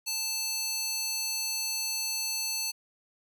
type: tone with high-pass filter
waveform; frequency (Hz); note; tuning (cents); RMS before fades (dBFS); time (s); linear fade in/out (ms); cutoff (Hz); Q
square; 880; A5; 0; -32; 0.06-2.72; 20; 4600; 1.3
effects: none